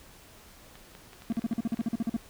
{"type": "clicks", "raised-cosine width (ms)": 0.3, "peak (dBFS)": -32, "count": 11, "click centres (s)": [0.755, 0.951, 1.132, 1.221, 1.32, 1.368, 1.42, 1.528, 1.732, 1.772, 1.808]}
{"type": "tone bursts", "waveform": "triangle", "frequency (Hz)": 228.9, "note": "A#3", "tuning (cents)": -31, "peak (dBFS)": -23, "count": 13, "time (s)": [1.3, 2.166], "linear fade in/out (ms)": 2, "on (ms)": 26, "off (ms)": 44}
{"effects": ["pink hiss -53 dBFS RMS until 2.29 s"]}